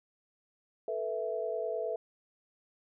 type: chord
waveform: sine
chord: A suspended second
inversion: none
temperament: equal with one note detuned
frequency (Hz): 440 / 489.6 / 659.3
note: A4 / B4 / E5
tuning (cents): 0 / -15 / 0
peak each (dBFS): -36 / -37 / -35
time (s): 0.88-1.96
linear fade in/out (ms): 2
effects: none